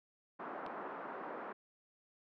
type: band-pass noise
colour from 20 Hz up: white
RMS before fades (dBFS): -45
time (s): 0.39-1.53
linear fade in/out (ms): 10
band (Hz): 230 to 1300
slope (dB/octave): 24
type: click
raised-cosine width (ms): 0.3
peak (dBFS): -32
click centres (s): 0.664
effects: none